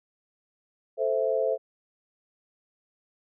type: chord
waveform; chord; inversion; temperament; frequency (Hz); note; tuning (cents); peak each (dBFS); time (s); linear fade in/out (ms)
sine; A minor; none; equal; 440 / 523.3 / 659.3; A4 / C5 / E5; 0 / 0 / 0; -28 / -26 / -28; 0.97-1.58; 50
effects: none